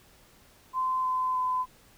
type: tone with pitch steps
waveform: sine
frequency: 1031 / 1022.7 / 1014.5 Hz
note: C6 / C6 / B5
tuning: -26 / -40 / +46 cents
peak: -25 dBFS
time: 0.73-1.66 s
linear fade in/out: 50 ms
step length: 310 ms
effects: pink hiss -58 dBFS RMS until 1.97 s